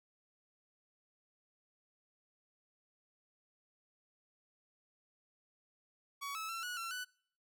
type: tone with pitch steps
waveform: sawtooth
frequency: 1127 / 1301 / 1347 / 1462 / 1354 / 1491 Hz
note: C#6 / E6 / E6 / F#6 / E6 / F#6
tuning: +28 / -23 / +37 / -21 / +46 / +13 cents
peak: -36 dBFS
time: 6.21-7.05 s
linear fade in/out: 20 ms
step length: 140 ms
effects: noise-tail reverb RT60 0.6 s tail -25 dB re dry